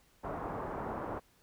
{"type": "low-pass noise", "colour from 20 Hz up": "white", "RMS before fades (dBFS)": -39, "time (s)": [0.23, 1.2], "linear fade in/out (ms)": 20, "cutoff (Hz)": 1100, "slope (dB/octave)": 24, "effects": ["pink hiss -67 dBFS RMS until 1.42 s"]}